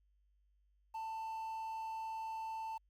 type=tone with quantisation; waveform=triangle; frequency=889 Hz; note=A5; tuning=18 cents sharp; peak=-38 dBFS; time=0.94-2.78 s; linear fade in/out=10 ms; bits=11; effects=added 50 Hz sine -70 dBFS peak until 2.89 s